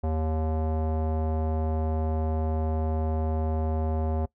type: tone with low-pass filter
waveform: square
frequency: 78.9 Hz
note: D#2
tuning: 25 cents sharp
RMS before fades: -27 dBFS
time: 0.03-4.26 s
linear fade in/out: 10 ms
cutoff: 710 Hz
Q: 2.2
effects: noise-tail reverb RT60 0.1 s tail -21 dB re dry